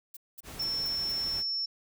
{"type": "noise bursts", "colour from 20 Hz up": "violet", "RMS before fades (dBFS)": -44, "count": 5, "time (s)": [0.14, 1.12], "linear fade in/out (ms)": 5, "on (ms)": 28, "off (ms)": 210}
{"type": "noise", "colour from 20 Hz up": "pink", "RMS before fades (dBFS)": -44, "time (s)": [0.43, 1.44], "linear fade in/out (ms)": 50}
{"type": "tone", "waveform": "sine", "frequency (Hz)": 5400, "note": "E8", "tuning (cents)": 41, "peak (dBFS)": -29, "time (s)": [0.59, 1.66], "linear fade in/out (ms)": 10}
{"effects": []}